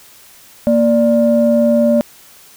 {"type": "tone pair together", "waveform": "sine", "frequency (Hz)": [233.1, 587.4], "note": ["A#3", "D5"], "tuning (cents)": [0, 0], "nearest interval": "octave + major third", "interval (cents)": 1600, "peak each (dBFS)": -11, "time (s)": [0.67, 2.01], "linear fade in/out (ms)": 0, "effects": ["tanh soft clip ceiling -2 dBFS", "white hiss -43 dBFS RMS until 2.56 s"]}